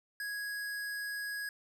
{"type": "tone", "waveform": "square", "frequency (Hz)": 1661.2, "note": "G#6", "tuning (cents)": 0, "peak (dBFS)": -37, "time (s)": [0.2, 1.49], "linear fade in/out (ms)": 2, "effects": []}